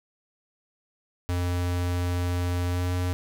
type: tone with pitch glide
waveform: square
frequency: 88.6 to 89.68 Hz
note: F2 to F2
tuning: +25 to +46 cents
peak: -25 dBFS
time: 1.29-3.13 s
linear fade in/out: 0 ms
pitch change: +21 cents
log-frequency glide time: 2.7-2.85 s
effects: none